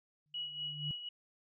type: tone with exponential growth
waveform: sine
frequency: 149.3 Hz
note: D3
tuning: 29 cents sharp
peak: -36 dBFS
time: 0.26-0.91 s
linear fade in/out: 0 ms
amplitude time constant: 140 ms
type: tone with tremolo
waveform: sine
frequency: 2918 Hz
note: F#7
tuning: 25 cents flat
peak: -36 dBFS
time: 0.34-1.09 s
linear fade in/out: 5 ms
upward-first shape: sine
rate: 4.1 Hz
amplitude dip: 60%
effects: none